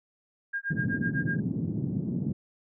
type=tone with tremolo; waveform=sine; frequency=1615 Hz; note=G#6; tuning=49 cents flat; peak=-27 dBFS; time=0.53-1.4 s; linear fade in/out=10 ms; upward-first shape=sine; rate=8 Hz; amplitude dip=100%
type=band-pass noise; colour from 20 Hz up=white; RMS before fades=-30 dBFS; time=0.7-2.33 s; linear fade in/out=10 ms; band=120 to 240 Hz; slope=24 dB/octave
effects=none